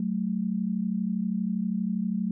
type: tone pair together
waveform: sine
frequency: 187.39 / 219.9 Hz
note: F#3 / A3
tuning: +22 / -1 cents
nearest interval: minor third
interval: 277 cents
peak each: -28 dBFS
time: 0-2.31 s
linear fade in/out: 2 ms
effects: none

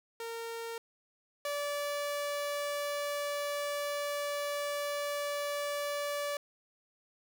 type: tone pair in turn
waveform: sawtooth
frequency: 460 / 578.5 Hz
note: A#4 / D5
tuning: -23 / -26 cents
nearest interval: major third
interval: 397 cents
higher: second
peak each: -34 / -29 dBFS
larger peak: second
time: 0.2-0.78 / 1.45-6.37 s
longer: second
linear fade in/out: 2 ms
effects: none

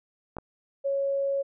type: clicks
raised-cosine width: 1 ms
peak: -22 dBFS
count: 2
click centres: 0.368 / 0.385 s
type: tone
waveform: sine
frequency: 553 Hz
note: C#5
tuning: 4 cents flat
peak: -24 dBFS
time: 0.84-1.43 s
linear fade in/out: 20 ms
effects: none

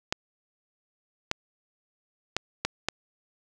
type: clicks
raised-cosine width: 0.2 ms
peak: -8 dBFS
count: 5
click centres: 0.125 / 1.314 / 2.366 / 2.65 / 2.886 s
effects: none

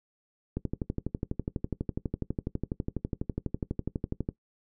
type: click train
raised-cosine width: 3 ms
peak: -17 dBFS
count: 46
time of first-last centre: 0.57-4.289 s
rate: 12.1 Hz
effects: noise-tail reverb RT60 0.1 s tail -18 dB re dry

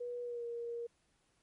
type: tone with pitch glide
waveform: sine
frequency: 485.4 to 470.5 Hz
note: B4 to A#4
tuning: -30 to +16 cents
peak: -38 dBFS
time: 0-0.87 s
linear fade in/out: 10 ms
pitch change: -54 cents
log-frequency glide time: 0.23-0.45 s
effects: pink hiss -75 dBFS RMS until 1.42 s + MP3 48 kbps

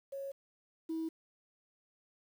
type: tone pair in turn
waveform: sine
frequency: 550 / 323.4 Hz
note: C#5 / E4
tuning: -14 / -33 cents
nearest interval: major sixth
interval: 919 cents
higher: first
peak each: -38 / -33 dBFS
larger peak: second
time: 0.12-0.32 / 0.89-1.09 s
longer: neither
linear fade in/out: 10 ms
effects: tanh soft clip ceiling -31 dBFS + 10-bit

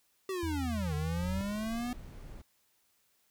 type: linear two-way sweep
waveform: square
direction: down then up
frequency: 390 to 148.2 to 248.6 Hz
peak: -34 dBFS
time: 0.29-1.93 s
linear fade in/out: 2 ms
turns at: 0.94 s
type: tone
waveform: sine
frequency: 82.41 Hz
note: E2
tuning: in tune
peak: -34 dBFS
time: 0.43-1.41 s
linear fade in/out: 0 ms
type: noise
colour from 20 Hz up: brown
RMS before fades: -46 dBFS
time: 1.16-2.42 s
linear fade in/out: 10 ms
effects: white hiss -72 dBFS RMS until 3.3 s

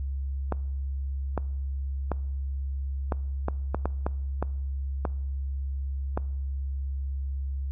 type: clicks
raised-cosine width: 1 ms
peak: -13 dBFS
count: 11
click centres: 0.523 / 1.377 / 2.117 / 3.122 / 3.484 / 3.746 / 3.856 / 4.065 / 4.426 / 5.052 / 6.175 s
effects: noise-tail reverb RT60 0.8 s tail -23 dB re dry + added 68 Hz sine -28 dBFS peak until 7.71 s

